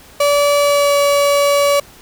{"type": "tone with pitch glide", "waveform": "35% pulse", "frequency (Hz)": [576, 569.7], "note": ["D5", "C#5"], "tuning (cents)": [-34, 47], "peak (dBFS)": -9, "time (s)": [0.2, 1.8], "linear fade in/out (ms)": 5, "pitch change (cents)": -19, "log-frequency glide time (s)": [0.58, 0.97], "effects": ["pink hiss -42 dBFS RMS until 2.01 s"]}